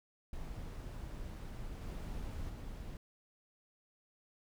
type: noise with level steps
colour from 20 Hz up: brown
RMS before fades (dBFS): -44 / -42 / -45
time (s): 0.33-2.97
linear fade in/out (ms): 2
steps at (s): 1.81 / 2.49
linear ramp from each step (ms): 10
effects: none